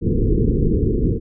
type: low-pass noise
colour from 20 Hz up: pink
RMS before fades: -17 dBFS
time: 0.01-1.2 s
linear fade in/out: 50 ms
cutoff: 470 Hz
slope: 96 dB/octave
effects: none